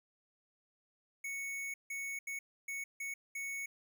square tone bursts at uneven times, 2217 Hz, C#7, in tune, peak -39 dBFS, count 6, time 1.24-1.74 / 1.9-2.19 / 2.27-2.39 / 2.68-2.84 / 3-3.14 / 3.35-3.66 s, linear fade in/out 5 ms, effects none

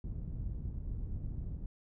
pink low-pass noise, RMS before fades -39 dBFS, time 0.04-1.66 s, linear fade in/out 2 ms, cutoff 130 Hz, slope 12 dB/octave, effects none

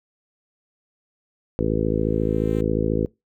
harmonic tone, 54.2 Hz, A1, 25 cents flat, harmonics 1 / 2 / 3 / 4 / 5 / 6 / 7 / 8 / 9, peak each -28 / -28 / -28 / -28 / -28 / -28 / -28 / -28 / -28 dBFS, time 1.59-3.06 s, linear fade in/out 0 ms
5% pulse tone with exponential growth, 261.6 Hz, C4, in tune, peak -31 dBFS, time 1.64-2.61 s, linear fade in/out 0 ms, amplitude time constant 210 ms
effects noise-tail reverb RT60 0.2 s tail -23 dB re dry

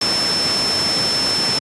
sine tone in noise, 5310 Hz, E8, 12 cents sharp, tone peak -17 dBFS, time 0.01-1.59 s, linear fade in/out 5 ms, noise pink, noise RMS -22 dBFS, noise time 0.01-1.59 s, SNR +2 dB, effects high-pass 150 Hz 12 dB/octave + resampled to 24000 Hz

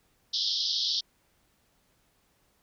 white band-pass noise, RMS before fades -29 dBFS, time 0.33-1.01 s, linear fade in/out 10 ms, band 3200 to 5400 Hz, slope 96 dB/octave, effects pink hiss -69 dBFS RMS until 2.62 s

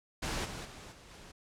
pink noise with level steps, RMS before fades -35 / -42 / -49 / -55 / -52 dBFS, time 0.22-1.32 s, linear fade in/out 10 ms, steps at 0.44 / 0.64 / 0.91 / 1.08 s, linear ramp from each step 20 ms, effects low-pass 8000 Hz 12 dB/octave

